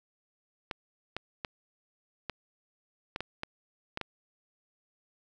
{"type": "clicks", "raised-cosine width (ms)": 0.3, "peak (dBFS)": -18, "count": 9, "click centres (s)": [0.712, 1.166, 1.448, 2.297, 3.161, 3.206, 3.434, 3.974, 4.013], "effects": []}